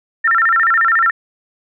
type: tone with vibrato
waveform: sine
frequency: 1568 Hz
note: G6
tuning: in tune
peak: -10 dBFS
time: 0.24-1.11 s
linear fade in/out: 10 ms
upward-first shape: square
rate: 14 Hz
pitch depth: 250 cents each way
effects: none